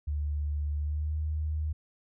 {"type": "tone with pitch glide", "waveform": "sine", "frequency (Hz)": [73.7, 76.92], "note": ["D2", "D#2"], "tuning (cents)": [7, -19], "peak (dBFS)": -28, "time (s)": [0.07, 1.73], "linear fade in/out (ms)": 10, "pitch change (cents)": 74, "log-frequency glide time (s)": [0.77, 1.15], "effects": []}